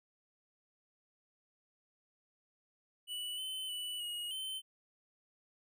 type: tone with pitch steps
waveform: square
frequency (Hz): 2959 / 3052 / 2967 / 2888 / 3079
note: F#7 / G7 / F#7 / F#7 / G7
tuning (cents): -1 / -47 / +4 / -43 / -32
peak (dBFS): -39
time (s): 3.07-4.62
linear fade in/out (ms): 50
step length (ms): 310
effects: none